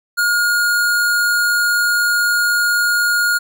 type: tone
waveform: square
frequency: 1429 Hz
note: F6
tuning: 39 cents sharp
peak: -14 dBFS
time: 0.17-3.39 s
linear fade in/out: 20 ms
effects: none